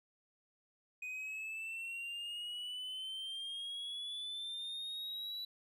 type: exponential sweep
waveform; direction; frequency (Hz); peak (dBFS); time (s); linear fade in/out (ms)
triangle; up; 2489 to 3951; -39; 1.02-5.45; 5
effects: none